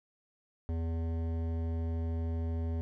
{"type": "tone with hard clipping", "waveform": "sine", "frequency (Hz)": 82.41, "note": "E2", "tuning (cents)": 0, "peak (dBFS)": -33, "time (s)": [0.69, 2.81], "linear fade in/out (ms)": 0, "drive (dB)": 14, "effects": []}